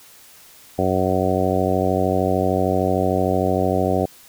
harmonic tone, 93.2 Hz, F#2, 13 cents sharp, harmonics 1 / 2 / 3 / 4 / 5 / 6 / 7 / 8, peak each -25 / -25 / -25 / -25 / -25 / -25 / -25 / -25 dBFS, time 0.78-4.06 s, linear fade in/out 10 ms, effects white hiss -47 dBFS RMS until 4.28 s

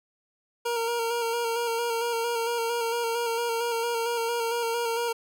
25% pulse tone with vibrato, 466.2 Hz, A#4, in tune, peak -22 dBFS, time 0.65-5.13 s, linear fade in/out 10 ms, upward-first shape square, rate 4.4 Hz, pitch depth 26 cents each way, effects none

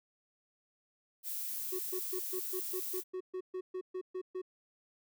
violet noise, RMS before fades -39 dBFS, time 1.23-3.04 s, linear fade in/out 50 ms
triangle tone bursts, 370 Hz, F#4, in tune, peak -34 dBFS, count 14, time 1.72-4.418 s, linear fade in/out 10 ms, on 72 ms, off 130 ms
effects none

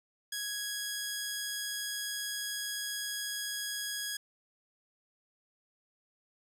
10% pulse tone, 1661.2 Hz, G#6, in tune, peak -26 dBFS, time 0.32-4.17 s, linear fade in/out 5 ms, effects none

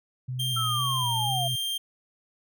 sine tone with vibrato, 123.2 Hz, B2, 4 cents flat, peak -29 dBFS, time 0.28-1.56 s, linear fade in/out 10 ms, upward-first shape square, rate 2 Hz, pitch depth 56 cents each way
45% pulse tone, 3181 Hz, G7, 25 cents sharp, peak -27 dBFS, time 0.39-1.78 s, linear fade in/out 10 ms
sine linear sweep, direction down, 1342 to 670 Hz, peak -28 dBFS, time 0.56-1.48 s, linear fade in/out 10 ms
effects none

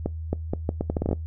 accelerating click train, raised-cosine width 2 ms, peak -11 dBFS, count 12, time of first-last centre 0.06-1.13 s, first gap 270 ms, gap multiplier 0.76, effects noise-tail reverb RT60 0.2 s tail -23 dB re dry + added 80 Hz sine -30 dBFS peak until 1.26 s

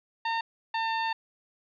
sawtooth tone pair in turn, 911 / 901.1 Hz, A#5 / A5, -40 / +41 cents, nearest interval unison, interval 19 cents, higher first, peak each -23 dBFS, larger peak neither, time 0.25-0.41 / 0.74-1.13 s, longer second, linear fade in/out 5 ms, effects resampled to 11025 Hz + 10-bit

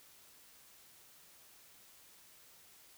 silence, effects white hiss -61 dBFS RMS until 2.97 s

